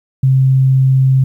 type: tone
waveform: sine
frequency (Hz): 132.4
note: C3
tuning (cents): +21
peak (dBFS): -7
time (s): 0.23-1.24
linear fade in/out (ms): 5
effects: 8-bit